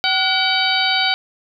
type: harmonic tone with a mistuned harmonic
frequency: 763 Hz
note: G5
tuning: 47 cents flat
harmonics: 1 / 2 / 3 / 4 / 5 / 6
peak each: -22 / -22 / -22 / -22 / -22 / -22 dBFS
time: 0.04-1.14 s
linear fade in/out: 0 ms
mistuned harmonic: 2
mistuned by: -79 cents
effects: none